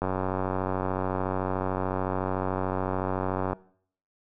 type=click train; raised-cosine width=1 ms; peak=-14 dBFS; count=330; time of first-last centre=0.02-3.531 s; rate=93.7 Hz; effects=noise-tail reverb RT60 0.6 s tail -21 dB re dry